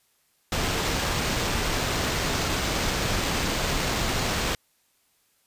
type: noise with sample-and-hold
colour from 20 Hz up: pink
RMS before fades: -26 dBFS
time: 0.52-4.55 s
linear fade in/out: 2 ms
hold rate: 11025 Hz
effects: white hiss -67 dBFS RMS until 5.46 s + resampled to 32000 Hz

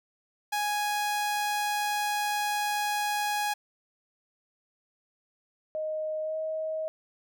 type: tone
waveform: sawtooth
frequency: 830.6 Hz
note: G#5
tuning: in tune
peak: -23 dBFS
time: 0.52-3.54 s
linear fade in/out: 10 ms
type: tone with pitch glide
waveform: sine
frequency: 622.3 to 631.7 Hz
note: D#5 to D#5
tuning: 0 to +26 cents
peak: -29 dBFS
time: 5.75-6.88 s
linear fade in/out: 0 ms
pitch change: +26 cents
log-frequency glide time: 6.22-6.36 s
effects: none

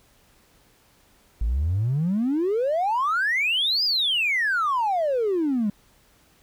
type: exponential two-way sweep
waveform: triangle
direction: up then down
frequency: 50.4 to 5080 to 197.4 Hz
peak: -17 dBFS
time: 1.41-5.7 s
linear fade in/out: 5 ms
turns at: 3.84 s
effects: tanh soft clip ceiling -17 dBFS + pink hiss -59 dBFS RMS until 6.42 s

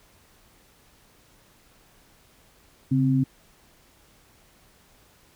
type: tone pair together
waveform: sine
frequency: 137.3 / 262.4 Hz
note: C#3 / C4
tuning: -16 / +5 cents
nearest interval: major seventh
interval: 1121 cents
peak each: -21 dBFS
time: 2.91-3.24 s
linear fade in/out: 10 ms
effects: pink hiss -58 dBFS RMS until 5.35 s

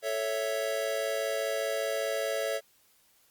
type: chord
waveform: square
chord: A major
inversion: none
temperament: equal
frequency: 440 / 554.4 / 659.3 Hz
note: A4 / C#5 / E5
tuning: 0 / 0 / 0 cents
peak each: -36 / -33 / -34 dBFS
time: 0.02-2.61 s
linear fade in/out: 50 ms
effects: white hiss -65 dBFS RMS until 3.3 s + Opus 48 kbps

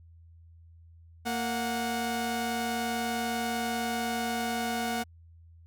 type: tone pair together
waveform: sawtooth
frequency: 230.6 / 732 Hz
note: A#3 / F#5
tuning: -19 / -19 cents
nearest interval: octave + minor sixth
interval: 2000 cents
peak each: -28 dBFS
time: 1.25-5.04 s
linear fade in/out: 20 ms
effects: added 83 Hz sine -51 dBFS peak until 5.66 s

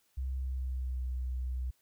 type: tone with pitch glide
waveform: sine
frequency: 65.3 to 63.08 Hz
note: C2 to B1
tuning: -3 to +37 cents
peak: -32 dBFS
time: 0.17-1.71 s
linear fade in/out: 10 ms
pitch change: -60 cents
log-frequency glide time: 0.36-1.06 s
effects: white hiss -72 dBFS RMS until 1.81 s

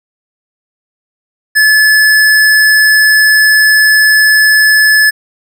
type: tone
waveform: square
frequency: 1724 Hz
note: A6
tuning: 36 cents flat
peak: -5 dBFS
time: 1.55-5.11 s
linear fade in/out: 20 ms
effects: none

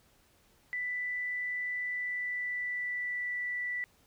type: tone with pitch glide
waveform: sine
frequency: 1983 to 1967 Hz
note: B6 to B6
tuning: +7 to -7 cents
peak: -32 dBFS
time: 0.73-3.84 s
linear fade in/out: 0 ms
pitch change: -14 cents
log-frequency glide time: 1.83-3.33 s
effects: pink hiss -66 dBFS RMS until 4.06 s

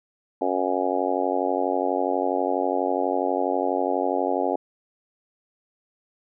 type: harmonic tone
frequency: 92.2 Hz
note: F#2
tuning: 6 cents flat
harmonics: 3 / 4 / 5 / 6 / 7 / 8 / 9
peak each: -29 / -29 / -29 / -29 / -29 / -29 / -29 dBFS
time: 0.41-4.56 s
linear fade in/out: 5 ms
effects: none

